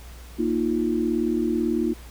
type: chord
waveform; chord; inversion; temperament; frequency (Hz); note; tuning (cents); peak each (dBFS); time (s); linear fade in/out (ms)
sine; Bb suspended fourth; none; equal; 233.1 / 311.1 / 349.2; Bb3 / Eb4 / F4; 0 / 0 / 0; -25; 0.38-1.94; 20
effects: added 60 Hz sine -40 dBFS peak until 2.1 s + pink hiss -48 dBFS RMS until 2.1 s